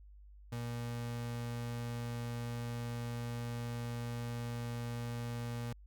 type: tone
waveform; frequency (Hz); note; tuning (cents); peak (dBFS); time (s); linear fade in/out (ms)
35% pulse; 118.8; A#2; +33; -36; 0.52-5.73; 5
effects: added 50 Hz sine -53 dBFS peak until 5.86 s